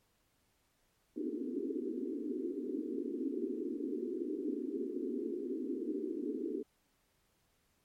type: band-pass noise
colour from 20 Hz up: pink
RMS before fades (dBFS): -38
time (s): 1.16-6.63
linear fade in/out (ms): 5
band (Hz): 240 to 430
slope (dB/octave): 96
effects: pink hiss -75 dBFS RMS until 7.84 s + MP3 64 kbps